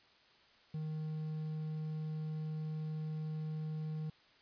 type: tone with quantisation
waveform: triangle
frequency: 155.56 Hz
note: D#3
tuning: in tune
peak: -35 dBFS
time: 0.74-4.1 s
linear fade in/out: 5 ms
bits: 10
effects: white hiss -65 dBFS RMS until 4.41 s + resampled to 11025 Hz